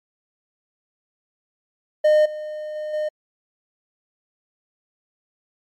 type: tone with level steps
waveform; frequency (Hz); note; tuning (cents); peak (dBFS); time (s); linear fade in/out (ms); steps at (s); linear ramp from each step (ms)
triangle; 610; D#5; -34; -10 / -26 / -24 / -19; 2.04-3.09; 10; 2.25 / 2.75 / 2.93; 10
effects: MP3 64 kbps